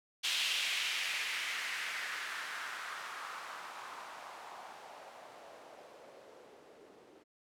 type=noise with low-pass filter sweep; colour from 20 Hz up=violet; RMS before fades=-41 dBFS; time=0.23-7.24 s; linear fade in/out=20 ms; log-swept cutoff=3100 to 370 Hz; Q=2.2; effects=none